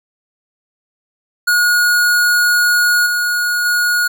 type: tone with level steps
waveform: square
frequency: 1445 Hz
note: F#6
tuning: 41 cents flat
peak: -11 / -15 / -13 dBFS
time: 1.47-4.08 s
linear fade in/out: 10 ms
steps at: 3.06 / 3.65 s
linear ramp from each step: 5 ms
effects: none